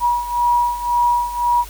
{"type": "beating tone pair", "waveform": "sine", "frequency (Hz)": [961, 962.9], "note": ["B5", "B5"], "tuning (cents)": [-48, -44], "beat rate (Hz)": 1.9, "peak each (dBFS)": [-20, -16], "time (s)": [0, 1.65], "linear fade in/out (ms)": 50, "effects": ["added 49 Hz sine -35 dBFS peak until 1.69 s", "white hiss -39 dBFS RMS until 1.69 s"]}